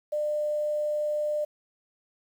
sine tone with quantisation, 599 Hz, D5, 34 cents sharp, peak -25 dBFS, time 0.12-1.45 s, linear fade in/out 10 ms, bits 9, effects none

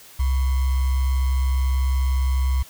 sine tone with sample-and-hold, 65.6 Hz, C2, 5 cents sharp, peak -17 dBFS, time 0.19-2.63 s, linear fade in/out 10 ms, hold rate 1050 Hz, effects white hiss -46 dBFS RMS until 2.69 s

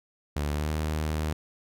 sawtooth tone with pitch glide, 73.5 to 77.29 Hz, D2 to D#2, +2 to -11 cents, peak -23 dBFS, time 0.36-1.33 s, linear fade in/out 5 ms, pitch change +87 cents, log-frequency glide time 0.52-0.72 s, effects none

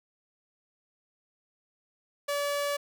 sawtooth tone, 574 Hz, D5, 40 cents flat, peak -24 dBFS, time 2.28-2.77 s, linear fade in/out 10 ms, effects none

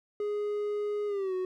triangle tone with pitch glide, 415.3 to 370 Hz, G#4 to F#4, 0 to 0 cents, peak -27 dBFS, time 0.2-1.45 s, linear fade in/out 2 ms, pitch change -200 cents, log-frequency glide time 1.07-1.34 s, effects none

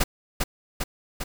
pink noise with echo, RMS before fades -20 dBFS, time 0-0.04 s, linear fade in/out 10 ms, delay 400 ms, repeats 3, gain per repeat -3 dB, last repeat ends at 1.24 s, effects none

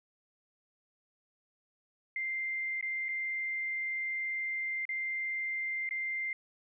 sine tone with dropouts, 2093 Hz, C7, in tune, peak -32 dBFS, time 2.16-6.33 s, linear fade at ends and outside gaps 2 ms, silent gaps 2.811-2.826 / 3.085-3.089 / 4.853-4.891 / 5.891-5.909 s, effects none

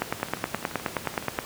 two click trains, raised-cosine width 0.5 ms, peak -22 / -9 dBFS, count 13 / 14, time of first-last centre 0.2-1.226 / 0.02-1.388 s, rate 11.7 / 9.5 Hz, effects pink hiss -39 dBFS RMS until 1.45 s + high-pass 100 Hz 12 dB/octave

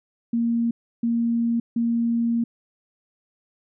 sine tone bursts at uneven times, 233.1 Hz, A#3, in tune, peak -19 dBFS, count 3, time 0.33-0.71 / 1.03-1.6 / 1.76-2.44 s, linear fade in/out 5 ms, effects none

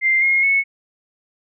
sine tone with pitch steps, 2093 / 2147 / 2202 Hz, C7 / C7 / C#7, 0 / +44 / -12 cents, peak -13 dBFS, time 0.01-0.64 s, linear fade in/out 50 ms, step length 210 ms, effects none

